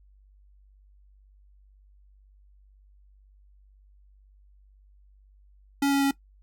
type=tone with pitch steps; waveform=square; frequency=280 / 278.2 / 276.5 Hz; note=C#4 / C#4 / C#4; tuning=+18 / +6 / -4 cents; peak=-21 dBFS; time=5.82-6.111 s; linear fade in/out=5 ms; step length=97 ms; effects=noise-tail reverb RT60 0.1 s tail -18 dB re dry + added 49 Hz sine -54 dBFS peak until 6.42 s